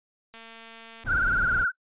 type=click train; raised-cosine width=0.2 ms; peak=-28 dBFS; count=159; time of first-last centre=0.34-1.036 s; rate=227 Hz
type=noise; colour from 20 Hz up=brown; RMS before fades=-33 dBFS; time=1.04-1.65 s; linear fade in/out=20 ms
type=tone with vibrato; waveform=sine; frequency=1459 Hz; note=F#6; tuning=25 cents flat; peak=-21 dBFS; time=1.06-1.72 s; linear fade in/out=50 ms; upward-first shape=triangle; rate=19 Hz; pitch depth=120 cents each way
effects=noise-tail reverb RT60 0.1 s tail -24 dB re dry + resampled to 8000 Hz